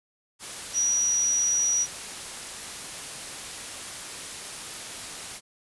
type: tone in noise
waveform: sine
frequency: 5810 Hz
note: F#8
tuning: 32 cents flat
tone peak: -21 dBFS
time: 0.73-1.87 s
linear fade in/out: 50 ms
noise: white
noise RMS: -37 dBFS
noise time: 0.39-5.41 s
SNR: +13 dB
effects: resampled to 24000 Hz